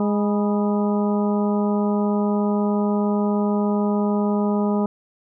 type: harmonic tone with a mistuned harmonic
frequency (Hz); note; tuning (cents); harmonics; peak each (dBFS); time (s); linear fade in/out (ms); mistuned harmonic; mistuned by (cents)
206.6; G#3; -9; 1 / 2 / 3 / 4 / 5 / 6; -19 / -25 / -29 / -31 / -33 / -35; 0-4.86; 2; 5; -87
effects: none